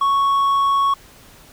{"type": "tone with hard clipping", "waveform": "sine", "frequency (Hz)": 1108.7, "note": "C#6", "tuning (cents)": 0, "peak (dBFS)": -15, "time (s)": [0.01, 0.94], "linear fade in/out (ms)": 5, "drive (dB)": 3, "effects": ["pink hiss -46 dBFS RMS until 1.52 s"]}